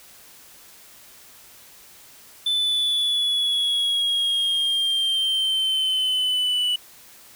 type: exponential sweep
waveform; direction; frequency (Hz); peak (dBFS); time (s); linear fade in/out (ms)
triangle; down; 3520 to 2955; -18; 2.46-6.76; 5
effects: white hiss -48 dBFS RMS until 7.35 s